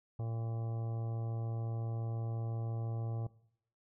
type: harmonic tone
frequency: 114.2 Hz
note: A#2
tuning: 35 cents flat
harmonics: 1 / 2 / 3 / 4 / 5 / 6 / 7 / 9 / 10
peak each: -35 / -53 / -52 / -51 / -54 / -55 / -55 / -64 / -64 dBFS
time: 0.19-3.27 s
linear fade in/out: 5 ms
effects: noise-tail reverb RT60 0.7 s tail -20 dB re dry

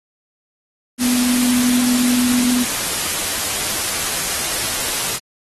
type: tone in noise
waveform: sine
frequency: 246.9 Hz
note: B3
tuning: in tune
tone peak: -15 dBFS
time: 0.98-2.66 s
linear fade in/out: 50 ms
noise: white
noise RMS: -21 dBFS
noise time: 0.98-5.2 s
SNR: +3 dB
effects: AAC 32 kbps

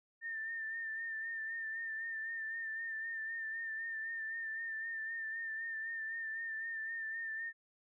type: tone with vibrato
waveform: sine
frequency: 1800 Hz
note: A6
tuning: 39 cents sharp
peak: -38 dBFS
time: 0.21-7.53 s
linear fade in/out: 50 ms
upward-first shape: sine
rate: 3.9 Hz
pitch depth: 35 cents each way
effects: none

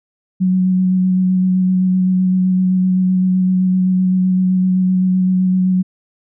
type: tone with vibrato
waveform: sine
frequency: 185 Hz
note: F#3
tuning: in tune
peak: -11 dBFS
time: 0.4-5.83 s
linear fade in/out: 20 ms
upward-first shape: square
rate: 7.8 Hz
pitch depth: 11 cents each way
effects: none

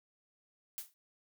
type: noise with exponential decay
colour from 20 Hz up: blue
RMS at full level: -38 dBFS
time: 0.78-0.94 s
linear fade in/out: 0 ms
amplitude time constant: 33 ms
effects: none

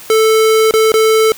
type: tone with dropouts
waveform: square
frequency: 440 Hz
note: A4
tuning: in tune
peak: -8 dBFS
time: 0.1-1.32 s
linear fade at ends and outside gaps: 1 ms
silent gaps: 0.71-0.738 / 0.919-0.94 s
effects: white hiss -34 dBFS RMS until 1.37 s

